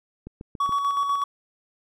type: click train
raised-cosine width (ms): 3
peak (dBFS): -24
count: 4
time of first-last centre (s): 0.27-0.693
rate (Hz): 7.09
type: tone with tremolo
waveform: triangle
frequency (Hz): 1127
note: C#6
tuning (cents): +28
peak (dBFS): -18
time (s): 0.6-1.24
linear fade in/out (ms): 5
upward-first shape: square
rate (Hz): 8.1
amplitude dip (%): 40
effects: none